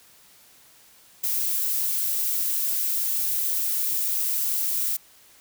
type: noise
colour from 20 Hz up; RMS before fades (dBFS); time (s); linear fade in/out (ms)
violet; -25; 1.23-4.97; 10
effects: white hiss -54 dBFS RMS until 5.4 s